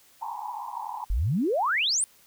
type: band-pass noise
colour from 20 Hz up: white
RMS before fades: -35 dBFS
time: 0.21-1.05 s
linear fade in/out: 10 ms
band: 820 to 990 Hz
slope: 96 dB/octave
type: exponential sweep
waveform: sine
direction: up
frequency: 41.2 to 9730 Hz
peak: -22 dBFS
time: 1.1-2.04 s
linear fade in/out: 0 ms
effects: white hiss -58 dBFS RMS until 2.26 s